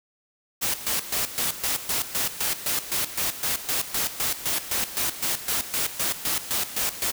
white noise with tremolo, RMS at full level -25 dBFS, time 0.61-7.12 s, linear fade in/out 20 ms, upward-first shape square, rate 3.9 Hz, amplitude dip 75%, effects none

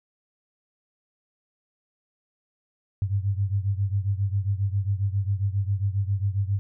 sine beating tone pair, 96.9 / 104.3 Hz, G2 / G#2, -20 / +8 cents, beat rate 7.4 Hz, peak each -24 / -27 dBFS, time 3.02-6.59 s, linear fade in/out 0 ms, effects none

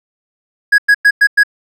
triangle tone bursts, 1661.2 Hz, G#6, in tune, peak -3 dBFS, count 5, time 0.72-1.435 s, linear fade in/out 10 ms, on 63 ms, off 100 ms, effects none

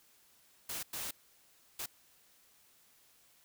white noise bursts at uneven times, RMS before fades -40 dBFS, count 3, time 0.69-0.83 / 0.93-1.11 / 1.79-1.86 s, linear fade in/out 5 ms, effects white hiss -66 dBFS RMS until 3.44 s

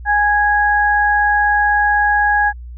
sine tone pair together, 828 / 1656 Hz, G#5 / G#6, -5 / -5 cents, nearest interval octave, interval 1200 cents, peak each -14 / -14 dBFS, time 0.05-2.53 s, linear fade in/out 50 ms, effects added 60 Hz sine -29 dBFS peak until 2.77 s

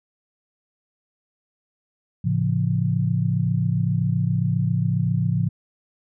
sine chord, A augmented, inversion none, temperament just, 110 / 137.5 / 171.88 Hz, A2 / C#3 / E#3, 0 / -14 / -27 cents, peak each -23 dBFS, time 2.24-5.49 s, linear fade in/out 10 ms, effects none

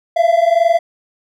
triangle tone pair together, 664.2 / 686 Hz, E5 / F5, +13 / -31 cents, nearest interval minor second, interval 56 cents, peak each -11 dBFS, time 0.16-0.79 s, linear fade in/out 10 ms, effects none

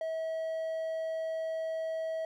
triangle tone, 645 Hz, E5, 38 cents flat, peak -30 dBFS, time 0.01-2.25 s, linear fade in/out 2 ms, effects none

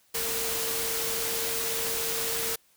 sine tone in noise, 456 Hz, A#4, 38 cents flat, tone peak -36 dBFS, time 0.14-2.56 s, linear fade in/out 10 ms, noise white, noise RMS -30 dBFS, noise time 0.14-2.56 s, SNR -9 dB, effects white hiss -64 dBFS RMS until 2.76 s

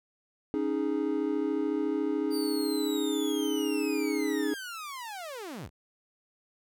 triangle chord, C# suspended second, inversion none, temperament equal, 277.2 / 311.1 / 415.3 Hz, C#4 / D#4 / G#4, 0 / 0 / 0 cents, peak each -30 / -28 / -30 dBFS, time 0.54-4.54 s, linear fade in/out 0 ms
sawtooth linear sweep, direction down, 4715 to 34.91 Hz, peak -34 dBFS, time 2.3-5.7 s, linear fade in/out 50 ms
effects none

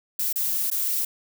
violet noise with dropouts, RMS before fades -25 dBFS, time 0.19-1.05 s, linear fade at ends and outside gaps 5 ms, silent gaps 0.328-0.358 / 0.702-0.714 s, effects none

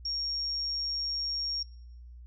sine tone, 5550 Hz, F8, 12 cents flat, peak -30 dBFS, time 0.05-1.63 s, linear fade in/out 5 ms, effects noise-tail reverb RT60 0.8 s tail -26 dB re dry + added 60 Hz sine -45 dBFS peak until 2.26 s

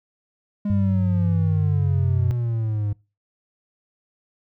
triangle exponential sweep, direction down, 206.5 to 101.4 Hz, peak -19 dBFS, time 0.65-2.93 s, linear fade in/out 5 ms
sine tone with pitch glide, 98 to 94.28 Hz, G2 to F#2, 0 to +33 cents, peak -19 dBFS, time 0.7-2.31 s, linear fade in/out 0 ms, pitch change -67 cents, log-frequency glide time 1.84-1.89 s
effects noise-tail reverb RT60 0.3 s tail -25 dB re dry

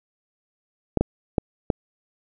clicks, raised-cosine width 2 ms, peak -5 dBFS, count 4, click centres 0.973 / 1.01 / 1.382 / 1.702 s, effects none

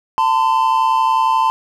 triangle tone pair together, 892.8 / 1024 Hz, A5 / C6, +25 / -38 cents, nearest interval major second, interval 237 cents, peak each -13 dBFS, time 0.18-1.5 s, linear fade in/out 0 ms, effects none

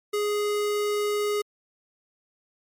square tone, 415.3 Hz, G#4, in tune, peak -24 dBFS, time 0.13-1.42 s, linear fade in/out 10 ms, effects MP3 64 kbps

